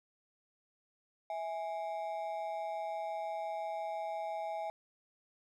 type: ring-modulated tone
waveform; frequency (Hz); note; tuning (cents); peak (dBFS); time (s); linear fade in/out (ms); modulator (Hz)
triangle; 740; F#5; 0; -31; 1.3-4.7; 0; 87.1
effects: none